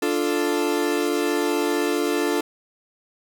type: chord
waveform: 40% pulse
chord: D minor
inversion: none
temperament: equal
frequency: 293.7 / 349.2 / 440 Hz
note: D4 / F4 / A4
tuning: 0 / 0 / 0 cents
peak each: -24 dBFS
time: 0.02-2.41 s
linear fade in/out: 5 ms
effects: none